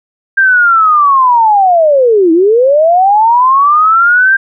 sine linear two-way sweep, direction down then up, 1596 to 316.3 to 1596 Hz, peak -4 dBFS, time 0.37-4.37 s, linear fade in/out 10 ms, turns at 2.32 s, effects none

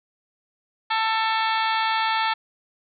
harmonic tone with a mistuned harmonic, 444.1 Hz, A4, 16 cents sharp, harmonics 2 / 3 / 4 / 5 / 6 / 7 / 8 / 9 / 10, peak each -23 / -27 / -29 / -31 / -33 / -34 / -35 / -36 / -37 dBFS, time 0.9-2.34 s, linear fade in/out 10 ms, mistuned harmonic 7, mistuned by +83 cents, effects none

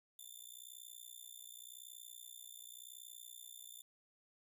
10% pulse tone with amplitude modulation, 3545 Hz, A7, 12 cents sharp, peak -40 dBFS, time 0.19-3.82 s, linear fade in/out 2 ms, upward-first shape sine, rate 60.9 Hz, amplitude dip 95%, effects none

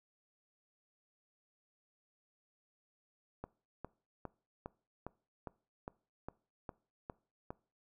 click train, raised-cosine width 1 ms, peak -28 dBFS, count 11, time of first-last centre 3.44-7.505 s, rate 2.46 Hz, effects noise-tail reverb RT60 0.4 s tail -22 dB re dry

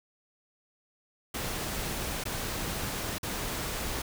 pink noise with dropouts, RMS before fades -34 dBFS, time 1.34-4.02 s, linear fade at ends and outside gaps 5 ms, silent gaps 2.239-2.253 / 3.184-3.23 s, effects none

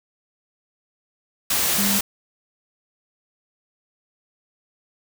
sine tone in noise, 200.1 Hz, G3, 36 cents sharp, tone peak -23 dBFS, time 1.78-1.99 s, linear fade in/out 5 ms, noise white, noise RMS -21 dBFS, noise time 1.5-2.01 s, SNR -5 dB, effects none

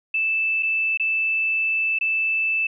sine tone with dropouts, 2637 Hz, E7, in tune, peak -19 dBFS, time 0.14-2.67 s, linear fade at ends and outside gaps 5 ms, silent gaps 0.626-0.63 / 0.974-0.997 / 1.988-2.01 s, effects none

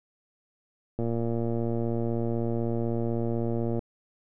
click train, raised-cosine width 2 ms, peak -17 dBFS, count 326, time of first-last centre 0.99-3.792 s, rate 116 Hz, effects none

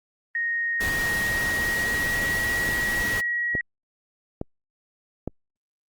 sine tone with pitch glide, 1864.7 to 1909.4 Hz, A#6 to A#6, 0 to +41 cents, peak -23 dBFS, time 0.35-3.61 s, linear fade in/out 2 ms, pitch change +41 cents, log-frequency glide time 0.79-2.3 s
pink noise, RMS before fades -31 dBFS, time 0.8-3.21 s, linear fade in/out 10 ms
click train, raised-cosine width 2 ms, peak -15 dBFS, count 4, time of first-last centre 2.69-5.276 s, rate 1.16 Hz
effects Opus 24 kbps

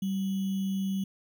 sine tone with sample-and-hold, 193.2 Hz, G3, 25 cents flat, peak -27 dBFS, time 0.02-1.04 s, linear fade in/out 5 ms, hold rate 3150 Hz, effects none

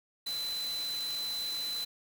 sine tone in noise, 4025 Hz, B7, 32 cents sharp, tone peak -33 dBFS, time 0.26-1.85 s, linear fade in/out 10 ms, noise white, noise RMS -43 dBFS, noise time 0.26-1.85 s, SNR +7 dB, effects none

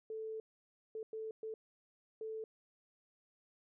sine tone bursts at uneven times, 440 Hz, A4, in tune, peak -40 dBFS, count 5, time 0.1-0.4 / 0.95-1.03 / 1.13-1.31 / 1.43-1.54 / 2.21-2.44 s, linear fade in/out 2 ms, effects none

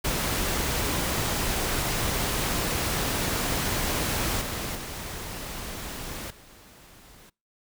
pink noise with level steps, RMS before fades -27 / -32 / -36 / -51 dBFS, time 0.04-7.3 s, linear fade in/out 10 ms, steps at 4.41 / 4.75 / 6.3 s, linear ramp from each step 5 ms, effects noise-tail reverb RT60 0.3 s tail -25 dB re dry

